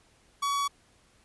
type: tone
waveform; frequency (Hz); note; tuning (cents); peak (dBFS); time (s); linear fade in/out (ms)
45% pulse; 1129; C#6; +31; -26; 0.42-0.68; 10
effects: pink hiss -63 dBFS RMS until 1.24 s + resampled to 24000 Hz